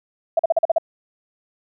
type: tone bursts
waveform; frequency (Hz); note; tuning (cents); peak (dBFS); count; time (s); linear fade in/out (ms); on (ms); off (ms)
sine; 659.3; E5; 0; -12; 7; 0.37-0.783; 5; 23; 42
effects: none